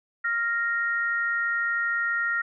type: tone pair together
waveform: sine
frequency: 1396.9 / 1864.6 Hz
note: F6 / A#6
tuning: 0 / 0 cents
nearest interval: perfect fourth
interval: 500 cents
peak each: -26 dBFS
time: 0.24-2.42 s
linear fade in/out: 10 ms
effects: none